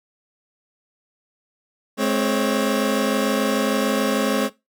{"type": "tone cluster", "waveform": "25% pulse", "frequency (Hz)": [212.3, 264.1, 555], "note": ["G#3", "C4", "C#5"], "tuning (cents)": [38, 16, 2], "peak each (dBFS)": [-18, -19, -21], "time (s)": [1.97, 4.5], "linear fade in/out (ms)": 50, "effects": ["noise-tail reverb RT60 0.2 s tail -18 dB re dry"]}